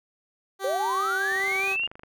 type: tone with vibrato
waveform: 15% pulse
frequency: 387.4 Hz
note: G4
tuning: 20 cents flat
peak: -23 dBFS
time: 0.59-1.77 s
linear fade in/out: 50 ms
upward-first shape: sine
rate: 4.9 Hz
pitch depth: 9 cents each way
type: linear sweep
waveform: sine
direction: up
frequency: 493.9 to 2841 Hz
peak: -24 dBFS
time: 0.64-1.87 s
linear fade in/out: 5 ms
type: click train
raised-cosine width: 0.5 ms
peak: -29 dBFS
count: 19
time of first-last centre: 1.32-2.034 s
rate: 25.2 Hz
effects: none